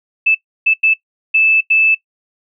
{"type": "tone bursts at uneven times", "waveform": "sine", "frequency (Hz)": 2627, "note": "E7", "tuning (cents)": -7, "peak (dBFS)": -8, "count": 5, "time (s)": [[0.26, 0.35], [0.66, 0.74], [0.83, 0.94], [1.34, 1.61], [1.7, 1.95]], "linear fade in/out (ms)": 10, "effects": ["noise-tail reverb RT60 0.1 s tail -18 dB re dry"]}